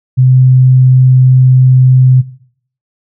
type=tone; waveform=sine; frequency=128.8 Hz; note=C3; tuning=27 cents flat; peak=-3 dBFS; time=0.17-2.22 s; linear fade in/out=20 ms; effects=noise-tail reverb RT60 0.6 s tail -17 dB re dry